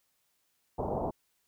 white low-pass noise, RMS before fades -33 dBFS, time 0.78-1.11 s, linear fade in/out 10 ms, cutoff 890 Hz, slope 48 dB/octave, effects white hiss -75 dBFS RMS until 1.47 s

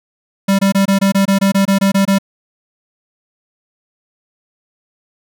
square tone bursts, 196 Hz, G3, in tune, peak -10 dBFS, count 13, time 0.48-2.186 s, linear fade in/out 10 ms, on 110 ms, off 23 ms, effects none

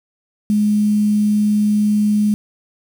sine tone with quantisation, 209.5 Hz, G#3, 15 cents sharp, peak -12 dBFS, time 0.5-2.34 s, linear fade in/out 0 ms, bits 6, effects none

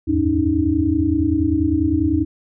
sine tone cluster, 79.3 / 88.9 / 103.9 / 285.2 / 315.5 Hz, D#2 / F2 / G#2 / C#4 / D#4, +33 / +31 / +1 / +49 / +24 cents, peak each -23 / -27 / -27 / -20 / -18 dBFS, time 0.07-2.25 s, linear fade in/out 20 ms, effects none

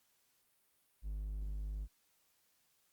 triangle tone, 51 Hz, G#1, 31 cents flat, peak -36 dBFS, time 1.02-1.88 s, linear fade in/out 50 ms, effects white hiss -75 dBFS RMS until 2.92 s + Opus 48 kbps

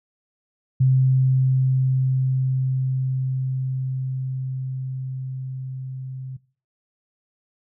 sine tone with level ramp, 130.81 Hz, C3, in tune, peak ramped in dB -13 to -30 dBFS, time 0.8-6.37 s, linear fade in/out 10 ms, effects noise-tail reverb RT60 0.4 s tail -21 dB re dry

